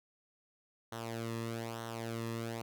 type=tone with flanger; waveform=sawtooth; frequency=114.9 Hz; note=A#2; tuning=25 cents flat; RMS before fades=-40 dBFS; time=0.92-2.62 s; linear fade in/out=5 ms; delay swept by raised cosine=0.41 to 1.35 ms; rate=1.1 Hz; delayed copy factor=-0.7; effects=none